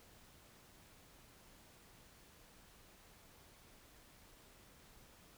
silence, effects pink hiss -63 dBFS RMS until 5.37 s

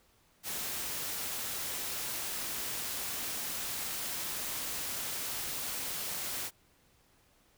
white noise, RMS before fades -37 dBFS, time 0.43-6.51 s, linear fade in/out 50 ms, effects pink hiss -67 dBFS RMS until 7.57 s

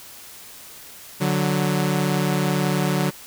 sawtooth tone pair together, 146.83 / 184.99 Hz, D3 / F#3, 0 / 0 cents, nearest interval major third, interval 400 cents, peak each -18 dBFS, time 1.2-3.11 s, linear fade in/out 20 ms, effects white hiss -42 dBFS RMS until 3.26 s

